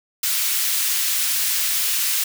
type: high-pass noise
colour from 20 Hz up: white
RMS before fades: -21 dBFS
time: 0.23-2.24 s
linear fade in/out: 5 ms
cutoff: 1900 Hz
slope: 12 dB/octave
effects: none